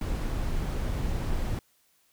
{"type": "noise", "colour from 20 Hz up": "brown", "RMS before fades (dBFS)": -29, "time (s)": [0.01, 1.59], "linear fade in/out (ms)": 2, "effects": ["white hiss -67 dBFS RMS until 2.12 s"]}